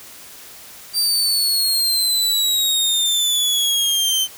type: exponential sweep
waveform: sawtooth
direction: down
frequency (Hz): 4700 to 3080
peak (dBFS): -13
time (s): 0.93-4.28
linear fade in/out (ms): 50
effects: white hiss -40 dBFS RMS until 4.37 s